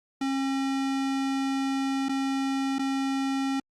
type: tone with dropouts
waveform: square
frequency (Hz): 270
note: C#4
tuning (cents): -45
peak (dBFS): -26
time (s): 0.21-3.6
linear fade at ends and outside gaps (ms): 5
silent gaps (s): 2.086-2.092 / 2.785-2.792
effects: low-pass 7000 Hz 12 dB/octave + Opus 48 kbps